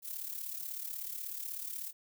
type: noise with amplitude modulation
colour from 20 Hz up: violet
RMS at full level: -38 dBFS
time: 0.02-1.93 s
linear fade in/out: 50 ms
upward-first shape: sine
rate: 36.3 Hz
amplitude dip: 65%
effects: none